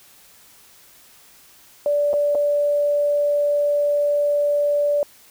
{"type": "tone with dropouts", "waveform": "sine", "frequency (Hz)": 582, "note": "D5", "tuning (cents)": -16, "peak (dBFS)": -16, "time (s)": [1.86, 5.03], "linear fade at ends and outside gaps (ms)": 1, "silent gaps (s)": [[2.132, 2.138], [2.349, 2.353]], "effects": ["white hiss -50 dBFS RMS until 5.3 s"]}